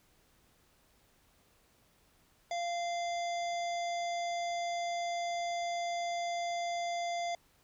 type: harmonic tone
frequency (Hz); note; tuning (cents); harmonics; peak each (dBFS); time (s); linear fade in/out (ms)
692; F5; -16; 1 / 3 / 5 / 7 / 9 / 10; -33 / -43 / -47 / -50 / -52 / -53; 2.51-7.35; 2
effects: pink hiss -68 dBFS RMS until 7.63 s